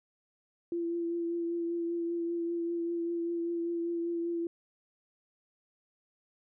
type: tone with vibrato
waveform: sine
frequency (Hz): 339.6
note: F4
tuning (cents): -48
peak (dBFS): -30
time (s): 0.72-4.47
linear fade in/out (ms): 2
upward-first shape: triangle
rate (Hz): 5.1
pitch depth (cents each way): 21
effects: none